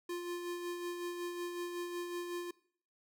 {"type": "tone with tremolo", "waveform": "square", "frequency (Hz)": 350, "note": "F4", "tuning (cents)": 4, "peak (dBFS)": -37, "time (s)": [0.09, 2.51], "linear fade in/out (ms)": 5, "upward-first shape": "sine", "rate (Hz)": 5.4, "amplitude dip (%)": 40, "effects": ["noise-tail reverb RT60 0.6 s tail -22 dB re dry"]}